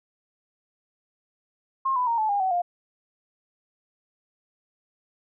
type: tone with pitch steps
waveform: sine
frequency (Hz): 1068 / 996.5 / 929.7 / 867.5 / 809.4 / 755.2 / 704.6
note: C6 / B5 / A#5 / A5 / G#5 / F#5 / F5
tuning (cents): +35 / +15 / -5 / -25 / -45 / +35 / +15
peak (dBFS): -21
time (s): 1.85-2.62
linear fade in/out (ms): 10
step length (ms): 110
effects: none